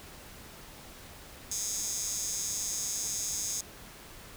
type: tone with high-pass filter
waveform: 15% pulse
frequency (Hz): 218.1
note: A3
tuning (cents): -15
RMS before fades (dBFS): -34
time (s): 1.51-3.61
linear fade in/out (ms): 5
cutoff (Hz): 6500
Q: 4.6
effects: pink hiss -49 dBFS RMS until 4.36 s